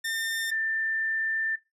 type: tone pair in turn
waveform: sawtooth / sine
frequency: 1806 / 1784.2 Hz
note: A6 / A6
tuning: +45 / +24 cents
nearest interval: unison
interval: 21 cents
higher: first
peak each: -25 / -25 dBFS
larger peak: neither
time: 0.04-0.51 / 0.51-1.56 s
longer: second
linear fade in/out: 10 ms
effects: noise-tail reverb RT60 0.2 s tail -20 dB re dry + resampled to 32000 Hz